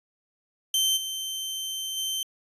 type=tone with level steps; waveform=sawtooth; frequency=3107 Hz; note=G7; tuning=16 cents flat; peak=-18 / -27 / -24 dBFS; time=0.74-2.23 s; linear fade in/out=2 ms; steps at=0.96 / 1.96 s; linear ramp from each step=20 ms; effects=resampled to 32000 Hz